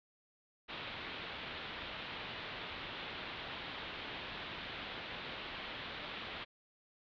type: low-pass noise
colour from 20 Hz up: white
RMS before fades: -45 dBFS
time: 0.68-6.45 s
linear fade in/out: 20 ms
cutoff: 3800 Hz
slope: 48 dB/octave
effects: none